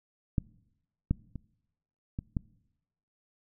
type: clicks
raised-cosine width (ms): 5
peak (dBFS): -14 / -13 / -26 / -21 / -17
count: 5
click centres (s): 0.382 / 1.11 / 1.357 / 2.189 / 2.368
effects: noise-tail reverb RT60 0.9 s tail -23 dB re dry